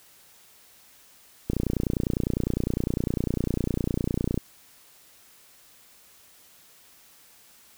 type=click train; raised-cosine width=3 ms; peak=-12 dBFS; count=87; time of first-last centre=1.5-4.376 s; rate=29.9 Hz; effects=white hiss -55 dBFS RMS until 7.77 s